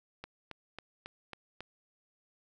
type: click train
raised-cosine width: 0.3 ms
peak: -26 dBFS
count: 6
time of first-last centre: 0.24-1.606 s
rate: 3.66 Hz
effects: none